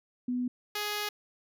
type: tone pair in turn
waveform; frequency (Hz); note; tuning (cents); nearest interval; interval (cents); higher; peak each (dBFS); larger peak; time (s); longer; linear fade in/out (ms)
sine / 5% pulse; 247.9 / 416.9; B3 / G#4; +7 / +7; major sixth; 900; second; -28 / -20; second; 0.28-0.48 / 0.75-1.09; second; 5
effects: none